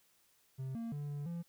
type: tone with pitch steps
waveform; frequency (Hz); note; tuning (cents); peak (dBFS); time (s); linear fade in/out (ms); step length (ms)
triangle; 132 / 230.1 / 145.5 / 144.5 / 170.4; C3 / A#3 / D3 / D3 / F3; +16 / -22 / -16 / -28 / -42; -36; 0.58-1.43; 20; 170
effects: white hiss -71 dBFS RMS until 1.48 s